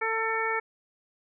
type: harmonic tone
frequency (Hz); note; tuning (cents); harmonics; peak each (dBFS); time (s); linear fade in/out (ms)
447; A4; +27; 1 / 2 / 3 / 4 / 5; -32 / -32 / -32 / -32 / -32; 0.01-0.6; 10
effects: none